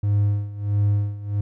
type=tone with tremolo; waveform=triangle; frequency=102.4 Hz; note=G#2; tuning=24 cents flat; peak=-13 dBFS; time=0.03-1.41 s; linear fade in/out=5 ms; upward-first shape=sine; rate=1.5 Hz; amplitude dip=85%; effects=tanh soft clip ceiling -9 dBFS